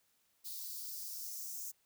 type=noise with high-pass filter sweep; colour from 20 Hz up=violet; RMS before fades=-44 dBFS; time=0.44-1.72 s; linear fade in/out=20 ms; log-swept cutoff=4200 to 6400 Hz; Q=3.2; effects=white hiss -75 dBFS RMS until 1.85 s